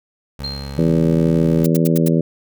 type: tone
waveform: 20% pulse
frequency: 69.3 Hz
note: C#2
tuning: in tune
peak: -22 dBFS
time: 0.39-1.65 s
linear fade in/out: 5 ms
type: tone with exponential decay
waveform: sine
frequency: 4184 Hz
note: C8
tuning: 1 cent flat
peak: -22 dBFS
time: 0.44-1 s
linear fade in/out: 2 ms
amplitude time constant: 120 ms
type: harmonic tone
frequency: 82 Hz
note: E2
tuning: 9 cents flat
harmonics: 2 / 3 / 4 / 5 / 6 / 7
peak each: -15 / -19 / -21 / -23 / -25 / -26 dBFS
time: 0.78-2.21 s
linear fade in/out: 5 ms
type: noise bursts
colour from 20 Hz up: blue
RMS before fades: -25 dBFS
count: 5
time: 1.64-2.084 s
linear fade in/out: 5 ms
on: 24 ms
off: 81 ms
effects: none